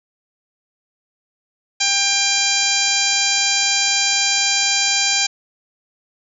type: harmonic tone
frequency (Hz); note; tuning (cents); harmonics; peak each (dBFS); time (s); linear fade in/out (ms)
796; G5; +26; 1 / 2 / 3 / 4 / 5 / 6 / 7 / 8 / 9; -28 / -28 / -22 / -25 / -23 / -22 / -25 / -24 / -23; 1.8-5.27; 10
effects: none